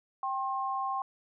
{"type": "tone pair together", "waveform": "sine", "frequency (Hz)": [784, 1068.5], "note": ["G5", "C6"], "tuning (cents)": [0, 36], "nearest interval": "perfect fourth", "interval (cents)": 536, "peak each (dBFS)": [-33, -32], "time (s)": [0.23, 1.02], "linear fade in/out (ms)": 2, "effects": []}